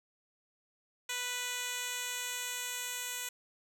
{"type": "tone with band-pass filter sweep", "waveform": "10% pulse", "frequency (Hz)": 493.9, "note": "B4", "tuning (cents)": 0, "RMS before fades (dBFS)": -38, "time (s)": [1.09, 3.29], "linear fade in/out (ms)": 5, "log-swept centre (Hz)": [5800, 9100], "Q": 0.72, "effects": []}